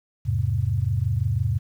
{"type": "chord", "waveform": "sine", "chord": "E augmented", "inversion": "none", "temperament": "just", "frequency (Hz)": [82.41, 103.01, 128.76], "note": ["E2", "G#2", "B#2"], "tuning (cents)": [0, -14, -27], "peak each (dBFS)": [-27, -23, -25], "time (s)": [0.25, 1.59], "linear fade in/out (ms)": 20, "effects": ["9-bit"]}